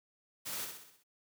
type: noise with echo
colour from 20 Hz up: white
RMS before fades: -40 dBFS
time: 0.45-0.66 s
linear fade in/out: 20 ms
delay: 63 ms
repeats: 6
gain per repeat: -5 dB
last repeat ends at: 1.038 s
effects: high-pass 100 Hz 12 dB/octave